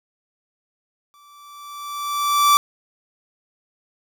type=tone with exponential growth; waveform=45% pulse; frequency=1164 Hz; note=D6; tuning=16 cents flat; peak=-10 dBFS; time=1.14-2.57 s; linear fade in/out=0 ms; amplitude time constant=310 ms; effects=none